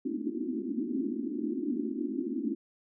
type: band-pass noise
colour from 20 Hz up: pink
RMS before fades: -33 dBFS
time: 0.05-2.55 s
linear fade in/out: 10 ms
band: 220 to 360 Hz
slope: 96 dB/octave
effects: none